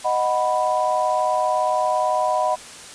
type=chord; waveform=sine; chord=B major; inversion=first; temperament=equal; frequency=622.3 / 740 / 987.8 Hz; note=D#5 / F#5 / B5; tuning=0 / 0 / 0 cents; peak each=-22 dBFS; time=0.04-2.56 s; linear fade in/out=20 ms; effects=white hiss -39 dBFS RMS until 2.94 s + resampled to 22050 Hz